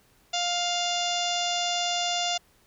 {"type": "harmonic tone", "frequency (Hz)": 702, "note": "F5", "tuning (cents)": 9, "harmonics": [1, 2, 3, 4, 5, 6, 7, 8, 9, 10], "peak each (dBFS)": [-29, -39, -39, -32, -31, -39, -36, -38, -40, -38], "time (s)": [0.33, 2.38], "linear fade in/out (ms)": 10, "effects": ["pink hiss -62 dBFS RMS until 2.66 s"]}